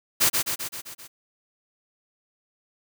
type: noise with echo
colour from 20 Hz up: white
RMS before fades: -19 dBFS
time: 0.2-0.3 s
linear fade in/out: 20 ms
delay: 130 ms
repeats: 6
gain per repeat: -4 dB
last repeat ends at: 1.08 s
effects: none